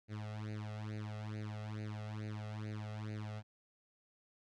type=tone with flanger; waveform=sawtooth; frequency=106.7 Hz; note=G#2; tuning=47 cents sharp; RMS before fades=-43 dBFS; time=0.08-3.43 s; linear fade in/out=50 ms; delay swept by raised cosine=0.45 to 1.55 ms; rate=2.3 Hz; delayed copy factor=+1; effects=low-pass 5000 Hz 12 dB/octave